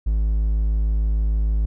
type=tone; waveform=triangle; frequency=53.3 Hz; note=G#1; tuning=46 cents sharp; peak=-15 dBFS; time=0.06-1.66 s; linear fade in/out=10 ms; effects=none